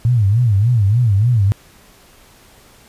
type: tone with vibrato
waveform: sine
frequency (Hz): 110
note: A2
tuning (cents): 0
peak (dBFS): -10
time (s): 0.05-1.52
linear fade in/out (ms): 0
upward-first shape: sine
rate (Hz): 3.4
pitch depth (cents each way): 220
effects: pink hiss -47 dBFS RMS until 2.88 s + resampled to 32000 Hz